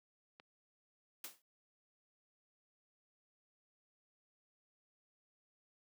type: click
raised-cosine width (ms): 0.3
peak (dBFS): -39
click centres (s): 0.399
type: noise with exponential decay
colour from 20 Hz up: white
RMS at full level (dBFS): -43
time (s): 1.24-1.42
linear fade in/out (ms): 2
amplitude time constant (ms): 38
effects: high-pass 200 Hz 12 dB/octave